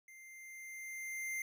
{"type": "tone with level ramp", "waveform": "square", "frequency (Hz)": 2093, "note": "C7", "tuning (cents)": 0, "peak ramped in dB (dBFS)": [-55, -37], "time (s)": [0.08, 1.42], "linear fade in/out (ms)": 2, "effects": []}